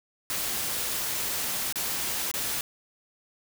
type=noise with dropouts; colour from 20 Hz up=white; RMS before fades=-30 dBFS; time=0.3-2.61 s; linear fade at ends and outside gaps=1 ms; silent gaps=1.725-1.757 / 2.315-2.339 s; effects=none